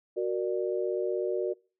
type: chord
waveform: sine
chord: Gb augmented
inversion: none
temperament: equal with one note detuned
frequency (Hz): 370 / 466.2 / 594.5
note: Gb4 / Bb4 / D5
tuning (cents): 0 / 0 / +21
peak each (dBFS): -29 / -32 / -34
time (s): 0.16-1.54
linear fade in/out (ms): 20
effects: noise-tail reverb RT60 0.4 s tail -26 dB re dry